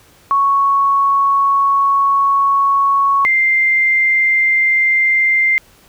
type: tone pair in turn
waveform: sine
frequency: 1108.7 / 2093 Hz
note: C#6 / C7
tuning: 0 / 0 cents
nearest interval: major seventh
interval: 1100 cents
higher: second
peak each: -10 dBFS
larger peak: neither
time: 0.31-3.25 / 3.25-5.58 s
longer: first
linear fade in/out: 0 ms
effects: pink hiss -48 dBFS RMS until 5.88 s